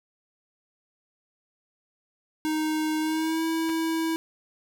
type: tone with pitch glide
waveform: square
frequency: 311.1 to 325.1 Hz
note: D#4 to E4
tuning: 0 to -24 cents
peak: -25 dBFS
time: 2.45-4.16 s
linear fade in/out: 0 ms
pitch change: +76 cents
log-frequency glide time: 2.99-3.44 s
type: clicks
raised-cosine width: 0.3 ms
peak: -24 dBFS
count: 2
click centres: 3.691 / 3.699 s
effects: none